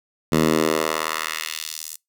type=tone with high-pass filter sweep; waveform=10% pulse; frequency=78.9 Hz; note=D#2; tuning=25 cents sharp; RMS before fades=-23 dBFS; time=0.32-1.96 s; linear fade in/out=5 ms; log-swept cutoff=160 to 8000 Hz; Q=1.1; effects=noise-tail reverb RT60 0.2 s tail -26 dB re dry